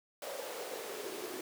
pink noise with high-pass filter sweep, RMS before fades -42 dBFS, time 0.22-1.41 s, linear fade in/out 2 ms, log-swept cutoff 570 to 340 Hz, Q 4.5, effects none

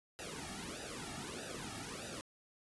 pink noise with flanger, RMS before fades -45 dBFS, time 0.19-2.21 s, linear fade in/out 0 ms, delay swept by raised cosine 0.91 to 2.01 ms, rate 1.6 Hz, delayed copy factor -0.95, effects resampled to 24000 Hz

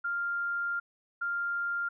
sine tone bursts at uneven times, 1396.9 Hz, F6, in tune, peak -29 dBFS, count 2, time 0.04-0.8 / 1.21-1.89 s, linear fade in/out 10 ms, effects none

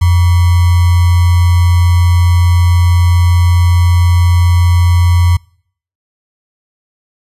sine tone with sample-and-hold, 87.31 Hz, F2, in tune, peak -5 dBFS, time 0.01-5.37 s, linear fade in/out 10 ms, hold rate 1050 Hz, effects noise-tail reverb RT60 0.6 s tail -26 dB re dry + resampled to 32000 Hz

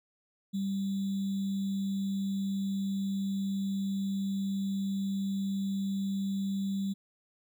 sine tone with sample-and-hold, 196 Hz, G3, in tune, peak -29 dBFS, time 0.53-6.94 s, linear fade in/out 20 ms, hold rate 3675 Hz, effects none

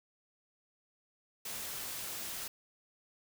white noise, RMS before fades -41 dBFS, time 1.45-2.48 s, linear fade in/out 5 ms, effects none

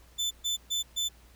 30% pulse tone bursts, 3520 Hz, A7, in tune, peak -25 dBFS, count 4, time 0.18-1.09 s, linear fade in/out 20 ms, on 130 ms, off 130 ms, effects added 59 Hz sine -55 dBFS peak until 1.35 s + pink hiss -60 dBFS RMS until 1.35 s

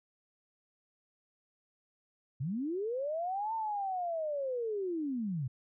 sine linear two-way sweep, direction up then down, 118.1 to 907 to 118.1 Hz, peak -32 dBFS, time 2.4-5.48 s, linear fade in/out 10 ms, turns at 3.54 s, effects none

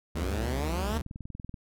45% pulse tone with vibrato, 69.5 Hz, C#2, 5 cents sharp, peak -30 dBFS, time 0.15-1.02 s, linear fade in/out 5 ms, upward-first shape sine, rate 6.5 Hz, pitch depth 220 cents each way
10% pulse exponential sweep, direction up, 80.5 to 233.1 Hz, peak -24 dBFS, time 0.16-0.98 s, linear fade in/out 5 ms
click train, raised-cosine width 5 ms, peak -27 dBFS, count 14, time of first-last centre 0.92-1.542 s, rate 20.9 Hz
effects none

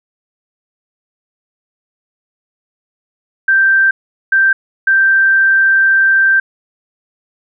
sine tone bursts at uneven times, 1568 Hz, G6, in tune, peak -7 dBFS, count 3, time 3.48-3.91 / 4.32-4.53 / 4.87-6.4 s, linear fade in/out 5 ms, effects none

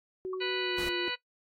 sine tone with pitch glide, 373 to 353.1 Hz, F#4 to F4, +14 to +19 cents, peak -32 dBFS, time 0.25-1.08 s, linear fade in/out 0 ms, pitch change -95 cents, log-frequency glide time 0.58-0.86 s
sine tone with exponential decay, 1124 Hz, C#6, 24 cents sharp, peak -34 dBFS, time 0.33-0.41 s, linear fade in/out 5 ms, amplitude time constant 16 ms
harmonic tone, 493.1 Hz, B4, 3 cents flat, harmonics 1 / 2 / 3 / 4 / 5 / 6 / 8 / 9, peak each -43 / -43 / -39 / -39 / -37 / -37 / -39 / -42 dBFS, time 0.4-1.16 s, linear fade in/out 20 ms
pink noise, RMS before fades -41 dBFS, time 0.78-0.89 s, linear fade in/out 2 ms
effects noise-tail reverb RT60 0.1 s tail -18 dB re dry + AAC 48 kbps

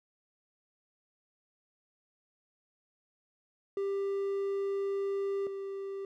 triangle tone pair in turn, 395.3 / 392.3 Hz, G4 / G4, +15 / +1 cents, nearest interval unison, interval 14 cents, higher first, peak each -28 / -34 dBFS, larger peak first, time 3.77-5.47 / 5.47-6.05 s, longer first, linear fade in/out 2 ms, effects none

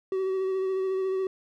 triangle tone with vibrato, 379.8 Hz, F#4, 45 cents sharp, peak -23 dBFS, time 0.12-1.27 s, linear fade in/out 2 ms, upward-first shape sine, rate 14 Hz, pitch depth 20 cents each way, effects none

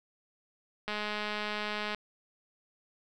click train, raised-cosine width 0.3 ms, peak -19 dBFS, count 225, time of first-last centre 0.88-1.947 s, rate 210 Hz, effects none

